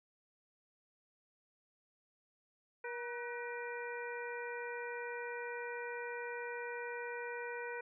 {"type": "harmonic tone with a mistuned harmonic", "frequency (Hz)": 477.8, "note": "A#4", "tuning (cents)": 43, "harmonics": [1, 2, 3, 4, 5], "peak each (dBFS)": [-43, -47, -46, -49, -50], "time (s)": [2.84, 7.81], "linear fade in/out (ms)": 5, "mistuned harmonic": 3, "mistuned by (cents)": 73, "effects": []}